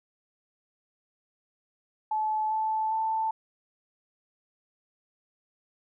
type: tone with pitch steps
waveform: sine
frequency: 864 / 874 / 884.2 Hz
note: A5 / A5 / A5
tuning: -32 / -12 / +8 cents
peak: -25 dBFS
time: 2.11-3.31 s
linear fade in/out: 5 ms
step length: 400 ms
effects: none